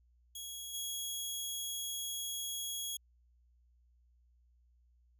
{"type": "tone with level steps", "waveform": "15% pulse", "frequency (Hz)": 3322, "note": "G#7", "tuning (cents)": 0, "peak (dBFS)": [-35, -30], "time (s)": [0.35, 2.97], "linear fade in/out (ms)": 5, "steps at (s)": 0.73, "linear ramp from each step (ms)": 20, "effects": ["added 60 Hz sine -65 dBFS peak until 5.19 s"]}